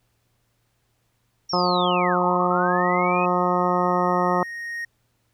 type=linear two-way sweep; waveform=sine; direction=down then up; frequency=5650 to 830 to 2574 Hz; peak=-27 dBFS; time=1.49-3.26 s; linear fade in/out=10 ms; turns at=2.24 s
type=harmonic tone; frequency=179.1 Hz; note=F3; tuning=44 cents sharp; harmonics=1 / 2 / 3 / 4 / 5 / 6 / 7; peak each=-26 / -26 / -26 / -26 / -26 / -26 / -26 dBFS; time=1.53-4.43 s; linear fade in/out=2 ms
type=tone with exponential growth; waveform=triangle; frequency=1864.7 Hz; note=A#6; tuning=in tune; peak=-25 dBFS; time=1.86-4.85 s; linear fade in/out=5 ms; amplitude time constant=650 ms
effects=added 116 Hz sine -70 dBFS peak until 5.33 s + pink hiss -70 dBFS RMS until 5.33 s